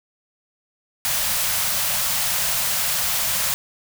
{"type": "band-stop noise", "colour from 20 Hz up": "white", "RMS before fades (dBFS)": -22, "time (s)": [1.05, 3.54], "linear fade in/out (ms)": 0, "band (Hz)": [200, 530], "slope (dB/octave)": 48, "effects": []}